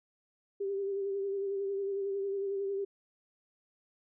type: tone with vibrato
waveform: sine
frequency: 394.9 Hz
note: G4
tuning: 13 cents sharp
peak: -31 dBFS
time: 0.6-2.85 s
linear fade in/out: 10 ms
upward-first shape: sine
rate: 11 Hz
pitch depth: 32 cents each way
effects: none